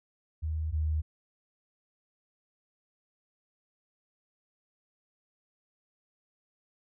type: tone pair in turn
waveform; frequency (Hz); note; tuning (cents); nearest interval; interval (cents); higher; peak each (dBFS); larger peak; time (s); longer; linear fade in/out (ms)
sine; 78.5 / 77.55; D#2 / D#2; +16 / -5; unison; 21; first; -29 / -26; second; 0.42-0.72 / 0.72-1.02; neither; 20
effects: none